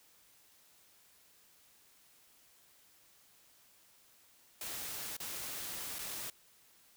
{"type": "noise with dropouts", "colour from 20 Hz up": "white", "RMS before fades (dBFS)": -42, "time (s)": [4.61, 6.3], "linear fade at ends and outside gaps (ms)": 2, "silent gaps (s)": [[5.168, 5.201], [5.986, 5.99]], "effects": ["white hiss -65 dBFS RMS until 6.96 s"]}